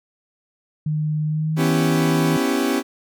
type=tone with pitch glide; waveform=sine; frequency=153 to 160.7 Hz; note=D#3 to E3; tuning=-29 to -44 cents; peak=-19 dBFS; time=0.86-2.37 s; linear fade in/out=5 ms; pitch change=+85 cents; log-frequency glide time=1.26-1.73 s
type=chord; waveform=40% pulse; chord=C# half-diminished seventh; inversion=third; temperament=equal; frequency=246.9 / 277.2 / 329.6 / 392 Hz; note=B3 / C#4 / E4 / G4; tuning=0 / 0 / 0 / 0 cents; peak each=-23 / -21 / -25 / -24 dBFS; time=1.56-2.83 s; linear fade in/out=50 ms
effects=none